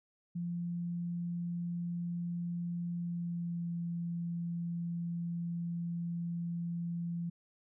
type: tone with pitch glide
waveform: sine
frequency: 172.8 to 170.72 Hz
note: F3 to F3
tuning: -18 to -39 cents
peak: -34 dBFS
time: 0.35-7.3 s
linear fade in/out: 10 ms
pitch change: -21 cents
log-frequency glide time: 2.97-3.73 s
effects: none